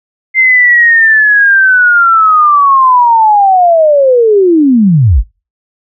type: linear sweep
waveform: sine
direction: down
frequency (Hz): 2093 to 37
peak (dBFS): -3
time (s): 0.34-5.24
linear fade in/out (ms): 50
effects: noise-tail reverb RT60 0.3 s tail -25 dB re dry